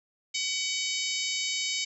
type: harmonic tone with a mistuned harmonic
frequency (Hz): 754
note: F#5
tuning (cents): +32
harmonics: 3 / 4 / 5 / 6 / 7 / 8 / 9 / 10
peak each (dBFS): -34 / -35 / -36 / -37 / -37 / -38 / -39 / -39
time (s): 0.34-1.85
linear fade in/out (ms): 10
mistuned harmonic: 7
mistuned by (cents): -34
effects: none